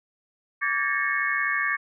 sine tone cluster, 1154 / 1613 / 1749 / 1841 / 2194 Hz, D6 / G6 / A6 / A#6 / C#7, -31 / +49 / -11 / -22 / -18 cents, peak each -29 dBFS, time 0.61-1.77 s, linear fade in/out 20 ms, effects none

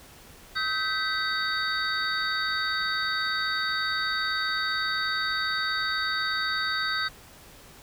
sine tone cluster, 1275 / 1547 / 1977 / 3747 / 4555 Hz, D#6 / G6 / B6 / A#7 / C#8, +42 / -23 / +1 / +8 / +46 cents, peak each -32 / -29 / -35 / -33 / -32 dBFS, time 0.55-7.09 s, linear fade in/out 20 ms, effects pink hiss -50 dBFS RMS until 7.82 s

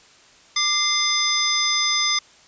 sine tone cluster, 1187 / 2076 / 3561 / 5030 / 6140 Hz, D6 / C7 / A7 / D#8 / G8, +18 / -14 / +20 / +18 / -37 cents, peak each -28 / -25 / -24 / -22 / -26 dBFS, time 0.56-2.19 s, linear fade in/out 5 ms, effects white hiss -51 dBFS RMS until 2.47 s + resampled to 16000 Hz

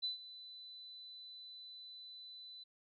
sine tone with ADSR envelope, 4000 Hz, B7, 21 cents sharp, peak -34 dBFS, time 0.02-2.64 s, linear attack 23 ms, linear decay 130 ms, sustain -16 dB, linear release 11 ms, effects none

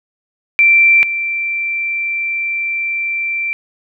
sine tone pair in turn, 2349 / 2349 Hz, D7 / D7, 0 / 0 cents, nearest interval unison, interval 0 cents, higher neither, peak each -6 / -16 dBFS, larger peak first, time 0.59-1.03 / 1.03-3.53 s, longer second, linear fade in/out 0 ms, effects none

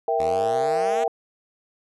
sine chord, E diminished, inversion second, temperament equal, 466.2 / 659.3 / 784 Hz, Bb4 / E5 / G5, 0 / 0 / 0 cents, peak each -24 dBFS, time 0.08-1.08 s, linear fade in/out 2 ms
5% pulse exponential sweep, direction up, 73.8 to 246.9 Hz, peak -21 dBFS, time 0.19-1.04 s, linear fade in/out 5 ms
effects resampled to 24000 Hz

